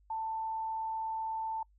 sine tone, 888 Hz, A5, 16 cents sharp, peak -33 dBFS, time 0.1-1.63 s, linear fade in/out 5 ms, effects noise-tail reverb RT60 0.1 s tail -26 dB re dry + added 50 Hz sine -62 dBFS peak until 1.78 s

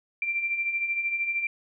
sine beating tone pair, 2349 / 2362 Hz, D7 / D7, 0 / +9 cents, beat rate 13 Hz, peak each -34 / -26 dBFS, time 0.22-1.47 s, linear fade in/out 2 ms, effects none

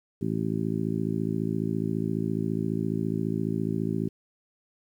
harmonic tone, 54.6 Hz, A1, 13 cents flat, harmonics 2 / 3 / 4 / 5 / 6 / 7, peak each -34 / -30 / -31 / -34 / -34 / -35 dBFS, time 0.21-4.09 s, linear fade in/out 10 ms, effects 10-bit

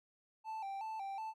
triangle tone with vibrato, 830.6 Hz, G#5, in tune, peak -38 dBFS, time 0.44-1.34 s, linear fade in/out 50 ms, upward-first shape square, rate 2.7 Hz, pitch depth 100 cents each way, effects none

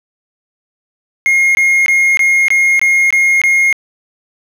triangle tone bursts, 2143 Hz, C7, 41 cents sharp, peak -6 dBFS, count 8, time 1.26-3.727 s, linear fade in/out 0 ms, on 290 ms, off 21 ms, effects none

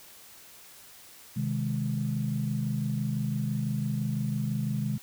sine chord, Ab major, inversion first, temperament just, 129.78 / 155.74 / 207.7 Hz, C3 / Eb3 / Ab3, -14 / +2 / 0 cents, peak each -30 / -32 / -31 dBFS, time 1.36-4.98 s, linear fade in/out 10 ms, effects tanh soft clip ceiling -17 dBFS + white hiss -51 dBFS RMS until 5.02 s

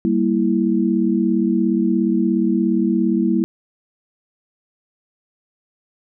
sine chord, E diminished, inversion first, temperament equal, 196 / 233.1 / 329.6 Hz, G3 / Bb3 / E4, 0 / 0 / 0 cents, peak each -19 dBFS, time 0.05-3.44 s, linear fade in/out 0 ms, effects none

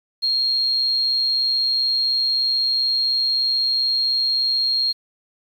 sine tone, 4241 Hz, C8, 23 cents sharp, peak -17 dBFS, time 0.22-4.93 s, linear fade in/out 20 ms, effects 8-bit

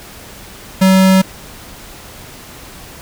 square tone, 189.4 Hz, F#3, 41 cents sharp, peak -7 dBFS, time 0.81-1.22 s, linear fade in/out 10 ms, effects pink hiss -35 dBFS RMS until 3.01 s

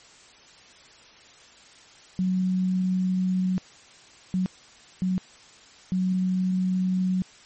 sine tone bursts at uneven times, 185 Hz, F#3, in tune, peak -21 dBFS, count 4, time 2.19-3.58 / 4.34-4.46 / 5.02-5.18 / 5.92-7.22 s, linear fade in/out 0 ms, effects white hiss -51 dBFS RMS until 7.45 s + MP3 32 kbps

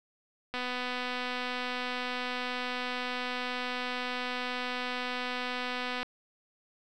click train, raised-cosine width 0.3 ms, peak -19 dBFS, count 1368, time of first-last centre 0.54-6.03 s, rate 249 Hz, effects none

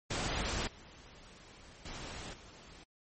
pink noise with level steps, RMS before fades -35 / -55 / -44 / -54 dBFS, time 0.1-2.84 s, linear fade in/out 10 ms, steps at 0.67 / 1.85 / 2.33 s, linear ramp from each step 5 ms, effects MP3 32 kbps

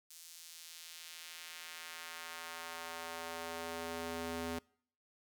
square tone with high-pass filter sweep, 83.2 Hz, E2, 17 cents sharp, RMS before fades -45 dBFS, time 0.1-4.59 s, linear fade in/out 5 ms, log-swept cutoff 6300 to 240 Hz, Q 0.86, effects noise-tail reverb RT60 0.6 s tail -26 dB re dry

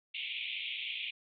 pink band-pass noise, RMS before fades -39 dBFS, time 0.14-1.11 s, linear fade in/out 10 ms, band 2200 to 3600 Hz, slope 96 dB/octave, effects none

